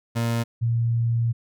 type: tone pair in turn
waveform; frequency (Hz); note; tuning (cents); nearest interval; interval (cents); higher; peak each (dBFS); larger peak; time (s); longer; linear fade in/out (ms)
30% pulse / sine; 116.54 / 116.54; A#2 / A#2; 0 / 0; unison; 0; neither; -19; neither; 0.15-0.44 / 0.61-1.33; second; 20
effects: none